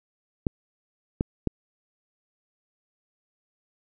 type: clicks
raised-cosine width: 3 ms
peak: -10 dBFS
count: 3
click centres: 0.468 / 1.209 / 1.473 s
effects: none